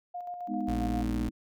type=tone with tremolo; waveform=sine; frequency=710 Hz; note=F5; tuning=28 cents sharp; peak=-34 dBFS; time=0.14-1.03 s; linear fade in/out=10 ms; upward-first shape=square; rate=7.5 Hz; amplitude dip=40%
type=chord; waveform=sine; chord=G# minor; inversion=none; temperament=just; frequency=207.7 / 249.2 / 311.5 Hz; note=G#3 / B3 / D#4; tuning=0 / +16 / +2 cents; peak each=-34 dBFS; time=0.47-1.31 s; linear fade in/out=50 ms
type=tone; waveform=35% pulse; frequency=58.27 Hz; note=A#1; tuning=in tune; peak=-30 dBFS; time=0.68-1.29 s; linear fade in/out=5 ms
effects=none